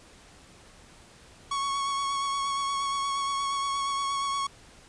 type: tone with vibrato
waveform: 45% pulse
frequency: 1108.7 Hz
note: C#6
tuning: in tune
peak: -27 dBFS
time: 1.51-4.47 s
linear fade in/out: 5 ms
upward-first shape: sine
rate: 8.5 Hz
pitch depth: 19 cents each way
effects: pink hiss -53 dBFS RMS until 4.88 s + resampled to 22050 Hz